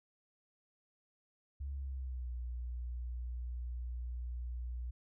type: tone with pitch glide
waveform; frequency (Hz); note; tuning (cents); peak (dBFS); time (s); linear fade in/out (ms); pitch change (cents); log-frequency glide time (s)
sine; 69.3 to 60.68; C#2 to B1; 0 to -30; -37; 1.6-4.91; 10; -230; 1.73-2.32
effects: tanh soft clip ceiling -33 dBFS